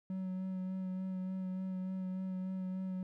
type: tone with vibrato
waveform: triangle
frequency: 186.9 Hz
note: F#3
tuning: 18 cents sharp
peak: -34 dBFS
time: 0.1-3.03 s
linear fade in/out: 2 ms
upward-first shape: sine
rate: 3.4 Hz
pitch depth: 17 cents each way
effects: none